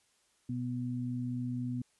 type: tone pair together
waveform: sine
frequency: 123.47 / 247.3 Hz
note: B2 / B3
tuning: 0 / +3 cents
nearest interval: octave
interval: 1203 cents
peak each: -36 / -35 dBFS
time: 0.49-1.82 s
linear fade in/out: 5 ms
effects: white hiss -71 dBFS RMS until 1.99 s + resampled to 24000 Hz